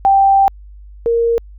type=tone pair in turn; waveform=sine; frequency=784 / 465.2 Hz; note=G5 / A#4; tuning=0 / -4 cents; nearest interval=major sixth; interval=904 cents; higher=first; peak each=-7 / -11 dBFS; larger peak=first; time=0.05-0.48 / 1.06-1.38 s; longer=first; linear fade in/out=0 ms; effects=added 50 Hz sine -34 dBFS peak until 1.58 s